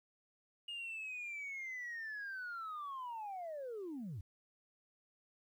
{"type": "linear sweep", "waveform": "sine", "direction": "down", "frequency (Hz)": [2860, 80], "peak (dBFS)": -40, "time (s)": [0.68, 4.21], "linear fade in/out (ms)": 5, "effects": ["tanh soft clip ceiling -39 dBFS", "12-bit"]}